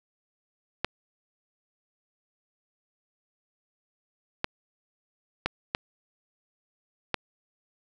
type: clicks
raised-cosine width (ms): 0.3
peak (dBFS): -9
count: 5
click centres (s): 0.846 / 4.444 / 5.46 / 5.749 / 7.143
effects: none